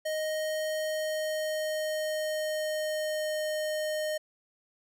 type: tone with pitch glide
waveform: square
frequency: 622.3 to 615.5 Hz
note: D#5 to D#5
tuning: 0 to -19 cents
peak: -30 dBFS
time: 0.05-4.18 s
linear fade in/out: 10 ms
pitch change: -19 cents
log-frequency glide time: 0.8-3.42 s
effects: none